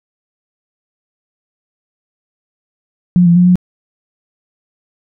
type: tone with pitch steps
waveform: sine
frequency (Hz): 177.8 / 171.5 / 178.2 / 180.1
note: F3 / F3 / F3 / F#3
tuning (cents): +31 / -31 / +35 / -46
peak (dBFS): -5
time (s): 3.16-3.556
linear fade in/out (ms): 0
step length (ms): 99
effects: none